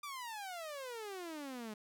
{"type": "exponential sweep", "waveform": "sawtooth", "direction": "down", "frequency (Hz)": [1199, 207.7], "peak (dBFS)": -39, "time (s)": [0.03, 1.74], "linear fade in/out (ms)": 5, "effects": []}